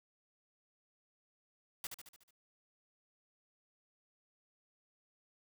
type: noise with echo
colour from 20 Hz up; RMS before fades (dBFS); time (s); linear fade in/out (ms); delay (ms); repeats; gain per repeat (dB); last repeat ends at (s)
white; -41; 1.84-1.87; 2; 73; 6; -5; 2.308
effects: none